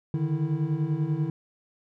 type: tone cluster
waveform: triangle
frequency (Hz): 145.7 / 155.9 / 327.2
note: D3 / D#3 / E4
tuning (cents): -13 / +4 / -13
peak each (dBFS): -26 / -25 / -31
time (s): 0.14-1.3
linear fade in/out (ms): 2
effects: none